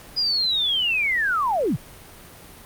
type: linear sweep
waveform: sine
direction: down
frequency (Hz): 4978 to 82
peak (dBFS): -19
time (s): 0.16-1.77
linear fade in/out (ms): 20
effects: pink hiss -44 dBFS RMS until 2.65 s + Opus 48 kbps